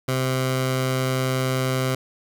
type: tone with notch filter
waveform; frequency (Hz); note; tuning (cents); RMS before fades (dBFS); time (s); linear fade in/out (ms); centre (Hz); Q
15% pulse; 130.3; C3; -7; -23; 0.08-1.95; 5; 310; 1.8
effects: none